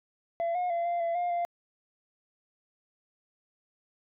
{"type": "tone with pitch steps", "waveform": "sine", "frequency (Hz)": [677, 719, 683, 693, 676, 706, 694], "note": ["E5", "F#5", "F5", "F5", "E5", "F5", "F5"], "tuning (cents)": [46, -50, -39, -14, 43, 19, -11], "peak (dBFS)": -24, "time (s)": [0.4, 1.45], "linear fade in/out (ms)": 0, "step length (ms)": 150, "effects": ["tanh soft clip ceiling -26 dBFS"]}